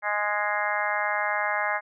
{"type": "harmonic tone with a mistuned harmonic", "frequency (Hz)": 207.7, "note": "G#3", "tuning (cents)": 0, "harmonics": [3, 4, 5, 6, 7, 8, 9, 10], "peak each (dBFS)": [-32, -30, -33, -33, -35, -30, -35, -32], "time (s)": [0.02, 1.81], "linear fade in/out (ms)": 50, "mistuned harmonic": 10, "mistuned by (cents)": 17, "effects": []}